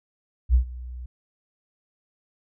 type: tone with ADSR envelope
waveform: sine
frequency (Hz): 61.74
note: B1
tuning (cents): 0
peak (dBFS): -12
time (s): 0.49-1.06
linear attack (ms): 53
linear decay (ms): 100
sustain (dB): -21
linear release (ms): 4
effects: none